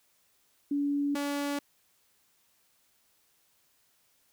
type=tone pair in turn; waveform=sine / sawtooth; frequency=285.6 / 285.6 Hz; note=D4 / D4; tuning=-48 / -48 cents; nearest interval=unison; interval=0 cents; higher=neither; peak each=-26 dBFS; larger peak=neither; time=0.71-1.15 / 1.15-1.59 s; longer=neither; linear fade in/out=5 ms; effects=white hiss -69 dBFS RMS until 4.32 s